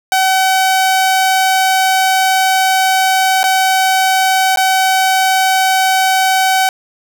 sawtooth tone with dropouts, 759 Hz, F#5, 44 cents sharp, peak -6 dBFS, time 0.12-6.69 s, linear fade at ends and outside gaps 1 ms, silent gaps 3.431-3.44 / 4.56-4.572 s, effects none

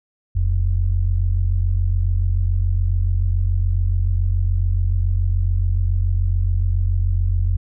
sine tone pair together, 42.36 / 89.4 Hz, E1 / F2, +48 / +41 cents, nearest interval octave + minor second, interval 1293 cents, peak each -18 dBFS, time 0.35-7.57 s, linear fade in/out 10 ms, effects none

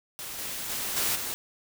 white noise with level steps, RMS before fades -38 / -35 / -32 / -27 / -33 dBFS, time 0.19-1.34 s, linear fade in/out 0 ms, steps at 0.38 / 0.69 / 0.96 / 1.15 s, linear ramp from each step 10 ms, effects none

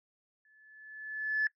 sine tone with exponential growth, 1730 Hz, A6, 30 cents flat, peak -23 dBFS, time 0.45-1.47 s, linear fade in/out 2 ms, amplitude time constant 220 ms, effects noise-tail reverb RT60 0.1 s tail -22 dB re dry + tanh soft clip ceiling -22 dBFS

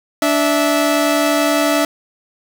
sawtooth tone pair together, 291.8 / 655 Hz, D4 / E5, -11 / -11 cents, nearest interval octave + major second, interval 1400 cents, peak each -12 dBFS, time 0.22-1.85 s, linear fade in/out 2 ms, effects none

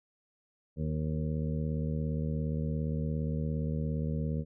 harmonic tone with a mistuned harmonic, 77.3 Hz, D#2, 11 cents flat, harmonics 1 / 2 / 3 / 4 / 5 / 6 / 7, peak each -35 / -32 / -37 / -48 / -49 / -43 / -46 dBFS, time 0.76-4.45 s, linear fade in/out 50 ms, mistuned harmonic 5, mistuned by -15 cents, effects none

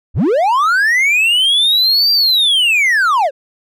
triangle linear two-way sweep, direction up then down, 34.65 to 4743 to 499.8 Hz, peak -8 dBFS, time 0.14-3.31 s, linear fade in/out 50 ms, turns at 2.12 s, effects none

